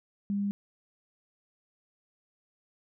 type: tone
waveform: sine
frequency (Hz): 201.3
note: G3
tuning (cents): +46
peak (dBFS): -27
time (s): 0.3-0.51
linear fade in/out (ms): 0
effects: none